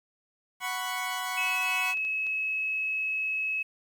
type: chord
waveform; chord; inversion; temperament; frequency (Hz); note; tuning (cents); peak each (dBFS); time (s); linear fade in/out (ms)
20% pulse; F# suspended fourth; none; equal; 740 / 987.8 / 1108.7; F#5 / B5 / C#6; 0 / 0 / 0; -30; 0.6-1.95; 50
type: tone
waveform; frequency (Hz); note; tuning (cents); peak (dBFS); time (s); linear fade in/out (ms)
sine; 2576; E7; -41; -27; 1.37-3.63; 10
type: clicks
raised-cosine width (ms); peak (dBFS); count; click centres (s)
0.2; -31; 4; 1.471 / 1.973 / 2.05 / 2.267
effects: 10-bit